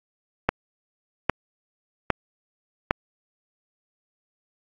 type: click train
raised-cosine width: 0.5 ms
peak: -3 dBFS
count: 4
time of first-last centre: 0.49-2.909 s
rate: 1.24 Hz
effects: AAC 48 kbps